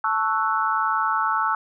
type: chord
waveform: sine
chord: F# minor seventh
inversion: first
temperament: equal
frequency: 880 / 1108.7 / 1318.5 / 1480 Hz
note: A5 / C#6 / E6 / F#6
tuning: 0 / 0 / 0 / 0 cents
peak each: -25 / -26 / -23 / -28 dBFS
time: 0.04-1.55 s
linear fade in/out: 2 ms
effects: none